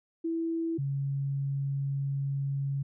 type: tone pair in turn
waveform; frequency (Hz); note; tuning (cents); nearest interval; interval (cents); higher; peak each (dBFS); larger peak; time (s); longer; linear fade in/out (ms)
sine; 329.7 / 138.62; E4 / C#3; 0 / 0; octave + minor third; 1500; first; -28; neither; 0.24-0.78 / 0.78-2.83; second; 10
effects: none